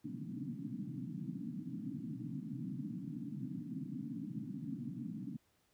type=band-pass noise; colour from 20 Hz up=white; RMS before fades=-43 dBFS; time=0.04-5.37 s; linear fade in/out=10 ms; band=120 to 300 Hz; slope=96 dB/octave; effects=pink hiss -75 dBFS RMS until 5.73 s + high-pass 60 Hz 12 dB/octave